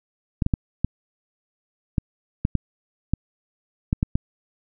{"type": "clicks", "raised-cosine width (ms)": 5, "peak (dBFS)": -7, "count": 11, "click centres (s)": [0.422, 0.464, 0.538, 0.846, 1.982, 2.451, 2.553, 3.136, 3.929, 4.029, 4.155], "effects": []}